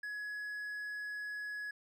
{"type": "tone", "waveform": "triangle", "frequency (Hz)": 1683, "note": "G#6", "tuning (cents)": 23, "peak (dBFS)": -37, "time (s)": [0.03, 1.71], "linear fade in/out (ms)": 5, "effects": []}